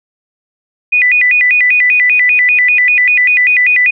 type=tone with vibrato; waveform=sine; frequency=2217 Hz; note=C#7; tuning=in tune; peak=-6 dBFS; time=0.92-3.91 s; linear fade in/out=10 ms; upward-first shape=square; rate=5.1 Hz; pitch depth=190 cents each way; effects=none